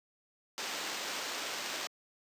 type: noise with sample-and-hold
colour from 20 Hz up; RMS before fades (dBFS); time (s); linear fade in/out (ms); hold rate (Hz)
violet; -38; 0.58-1.87; 0; 11025
effects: high-pass 300 Hz 12 dB/octave + resampled to 32000 Hz